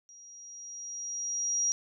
sine tone with level ramp, 5720 Hz, F8, 41 cents sharp, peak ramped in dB -50 to -24 dBFS, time 0.09-1.72 s, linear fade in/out 0 ms, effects none

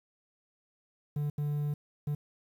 triangle tone bursts at uneven times, 146.83 Hz, D3, in tune, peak -27 dBFS, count 3, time 1.16-1.3 / 1.38-1.74 / 2.07-2.15 s, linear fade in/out 5 ms, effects 10-bit

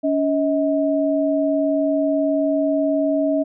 sine tone pair together, 283.2 / 635.3 Hz, C#4 / D#5, +37 / +36 cents, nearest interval octave + major second, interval 1399 cents, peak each -19 dBFS, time 0.03-3.44 s, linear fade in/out 20 ms, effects none

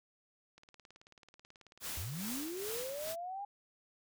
click train, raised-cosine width 0.2 ms, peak -40 dBFS, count 37, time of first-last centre 0.58-2.537 s, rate 18.4 Hz
white noise with tremolo, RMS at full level -41 dBFS, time 1.8-3.16 s, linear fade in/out 50 ms, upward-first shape sine, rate 2.4 Hz, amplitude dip 60%
sine linear sweep, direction up, 67 to 820 Hz, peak -39 dBFS, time 1.97-3.45 s, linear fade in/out 5 ms
effects none

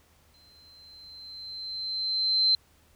sine tone with exponential growth, 4100 Hz, C8, 36 cents flat, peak -18 dBFS, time 0.34-2.55 s, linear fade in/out 2 ms, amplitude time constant 480 ms, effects added 77 Hz sine -63 dBFS peak until 2.95 s + pink hiss -63 dBFS RMS until 2.95 s

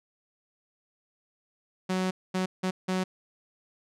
sawtooth tone bursts at uneven times, 185.9 Hz, F#3, 8 cents sharp, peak -22 dBFS, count 4, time 1.89-2.11 / 2.34-2.46 / 2.63-2.71 / 2.88-3.04 s, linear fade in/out 10 ms, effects low-pass 8000 Hz 12 dB/octave

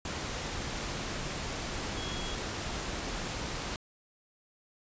sine tone in noise, 3322 Hz, G#7, in tune, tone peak -42 dBFS, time 1.97-2.34 s, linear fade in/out 2 ms, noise pink, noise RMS -36 dBFS, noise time 0.05-3.76 s, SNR -9 dB, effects resampled to 16000 Hz

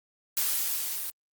blue noise with level ramp, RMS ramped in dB -26 to -34 dBFS, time 0.37-1.1 s, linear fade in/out 0 ms, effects Opus 48 kbps

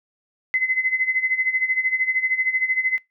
sine tone with tremolo, 2043 Hz, C7, 42 cents flat, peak -15 dBFS, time 0.54-2.98 s, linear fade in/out 0 ms, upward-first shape sine, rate 13 Hz, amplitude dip 75%, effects noise-tail reverb RT60 0.2 s tail -23 dB re dry

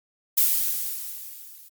violet noise with level ramp, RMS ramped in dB -18 to -48 dBFS, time 0.37-1.69 s, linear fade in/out 10 ms, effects Opus 48 kbps

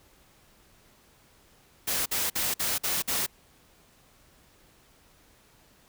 white noise bursts, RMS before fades -28 dBFS, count 6, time 1.87-3.265 s, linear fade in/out 10 ms, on 190 ms, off 51 ms, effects pink hiss -60 dBFS RMS until 5.88 s

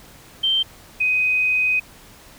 sine tone pair in turn, 3130 / 2507 Hz, G7 / D#7, -3 / +12 cents, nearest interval major third, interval 385 cents, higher first, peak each -16 dBFS, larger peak neither, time 0.43-0.63 / 1-1.8 s, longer second, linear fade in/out 10 ms, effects pink hiss -46 dBFS RMS until 2.38 s

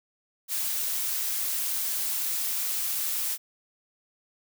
blue noise, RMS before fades -29 dBFS, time 0.48-3.38 s, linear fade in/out 50 ms, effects none

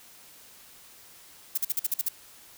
violet noise bursts, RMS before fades -26 dBFS, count 8, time 1.55-2.087 s, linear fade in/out 5 ms, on 26 ms, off 47 ms, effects white hiss -52 dBFS RMS until 2.57 s

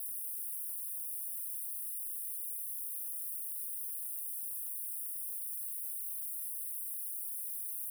white high-pass noise, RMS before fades -40 dBFS, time 0-7.9 s, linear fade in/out 2 ms, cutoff 9100 Hz, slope 96 dB/octave, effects none

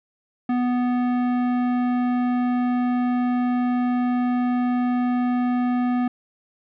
sine tone with tanh clipping, 246.9 Hz, B3, in tune, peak -21 dBFS, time 0.49-6.08 s, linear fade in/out 5 ms, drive 15 dB, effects none

